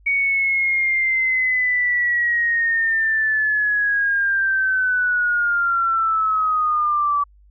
sine linear sweep, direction down, 2243 to 1147 Hz, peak -16 dBFS, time 0.06-7.24 s, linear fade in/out 10 ms, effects added 50 Hz sine -48 dBFS peak until 7.5 s

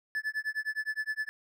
triangle tone with tremolo, 1735 Hz, A6, 25 cents flat, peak -26 dBFS, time 0.15-1.29 s, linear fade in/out 0 ms, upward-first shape sine, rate 9.7 Hz, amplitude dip 100%, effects none

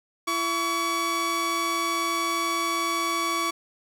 sawtooth tone pair together, 336.3 / 1131.2 Hz, E4 / C#6, +35 / +35 cents, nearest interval octave + major sixth, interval 2100 cents, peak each -27 / -21 dBFS, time 0.27-3.51 s, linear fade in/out 10 ms, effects low-pass 11000 Hz 12 dB/octave + 8-bit

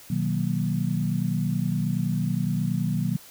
sine chord, B major seventh, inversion none, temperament equal, 123.47 / 155.56 / 185 / 233.1 Hz, B2 / D#3 / F#3 / A#3, 0 / 0 / 0 / 0 cents, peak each -29 / -27 / -27 / -31 dBFS, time 0.1-3.17 s, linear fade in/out 5 ms, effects white hiss -48 dBFS RMS until 3.3 s

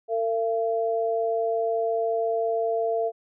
sine tone pair together, 452.8 / 678.4 Hz, A4 / E5, +50 / +50 cents, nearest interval perfect fifth, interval 700 cents, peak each -25 dBFS, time 0.08-3.12 s, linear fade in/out 50 ms, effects none

